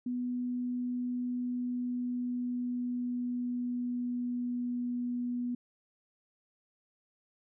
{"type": "tone with pitch glide", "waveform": "sine", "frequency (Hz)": [246.9, 244.1], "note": ["B3", "B3"], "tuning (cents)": [0, -20], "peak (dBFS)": -31, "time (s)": [0.06, 5.55], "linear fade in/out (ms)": 5, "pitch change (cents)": -20, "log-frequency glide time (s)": [1.3, 4.89], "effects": []}